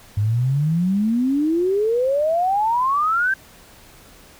sine exponential sweep, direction up, 100 to 1596 Hz, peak -16 dBFS, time 0.17-3.34 s, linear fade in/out 5 ms, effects pink hiss -47 dBFS RMS until 4.39 s

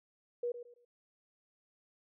sine tone with echo, 481.7 Hz, B4, 43 cents flat, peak -32 dBFS, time 0.43-0.52 s, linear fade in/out 5 ms, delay 110 ms, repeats 3, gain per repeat -11 dB, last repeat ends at 0.85 s, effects none

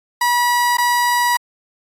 30% pulse tone with dropouts, 969 Hz, B5, 33 cents flat, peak -11 dBFS, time 0.21-1.37 s, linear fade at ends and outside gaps 5 ms, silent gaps 0.771-0.782 s, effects AAC 64 kbps

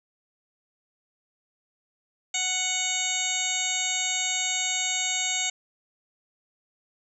harmonic tone, 740 Hz, F#5, in tune, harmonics 1 / 2 / 3 / 4 / 5 / 6 / 8 / 9 / 10, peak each -38 / -42 / -31 / -33 / -33 / -41 / -42 / -30 / -31 dBFS, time 2.34-5.5 s, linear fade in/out 5 ms, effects none

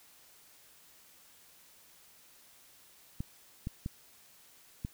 clicks, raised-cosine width 5 ms, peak -23 dBFS, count 4, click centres 3.205 / 3.671 / 3.861 / 4.849 s, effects white hiss -60 dBFS RMS until 4.93 s

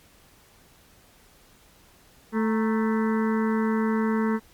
harmonic tone with a mistuned harmonic, 220.1 Hz, A3, 1 cent sharp, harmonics 1 / 2 / 4 / 5 / 6 / 7 / 8 / 9, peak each -22 / -28 / -34 / -36 / -38 / -39 / -40 / -41 dBFS, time 2.32-4.4 s, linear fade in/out 50 ms, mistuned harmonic 4, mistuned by +87 cents, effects pink hiss -56 dBFS RMS until 4.53 s + MP3 96 kbps

